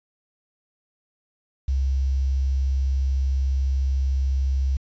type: tone with quantisation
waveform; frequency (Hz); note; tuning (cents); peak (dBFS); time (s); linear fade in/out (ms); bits
sine; 66.9; C2; +39; -19; 1.68-4.77; 5; 8
effects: resampled to 16000 Hz